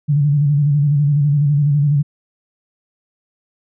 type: tone with vibrato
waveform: sine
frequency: 145.1 Hz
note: D3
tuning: 21 cents flat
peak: -11 dBFS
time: 0.08-2.03 s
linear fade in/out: 20 ms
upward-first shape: square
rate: 12 Hz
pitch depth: 51 cents each way
effects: none